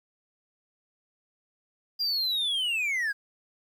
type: linear sweep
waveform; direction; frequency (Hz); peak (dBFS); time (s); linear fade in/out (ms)
triangle; down; 4847 to 1586; -24; 1.99-3.13; 20
effects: 10-bit